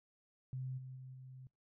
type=tone with level steps; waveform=sine; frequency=129.8 Hz; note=C3; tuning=13 cents flat; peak=-39 / -46 / -48 / -50 dBFS; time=0.53-1.47 s; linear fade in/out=0 ms; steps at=0.77 / 0.95 / 1.13 s; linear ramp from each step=20 ms; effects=noise-tail reverb RT60 0.2 s tail -25 dB re dry